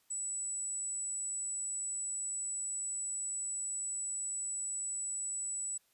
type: tone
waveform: sine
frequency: 7902 Hz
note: B8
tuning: in tune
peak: -35 dBFS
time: 0.1-5.78 s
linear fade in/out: 10 ms
effects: white hiss -72 dBFS RMS until 5.93 s + resampled to 32000 Hz